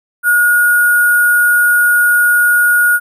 sine tone with sample-and-hold, 1443 Hz, F#6, 44 cents flat, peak -7 dBFS, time 0.23-3 s, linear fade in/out 50 ms, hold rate 11025 Hz, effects none

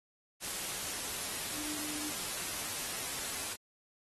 sine tone in noise, 300.1 Hz, D4, 38 cents sharp, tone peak -44 dBFS, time 1.53-2.13 s, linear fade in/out 50 ms, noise white, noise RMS -38 dBFS, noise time 0.4-3.57 s, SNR -9 dB, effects AAC 32 kbps

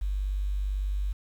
sine tone with quantisation, 49 Hz, G1, in tune, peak -26 dBFS, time 0.01-1.13 s, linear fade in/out 10 ms, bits 9, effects none

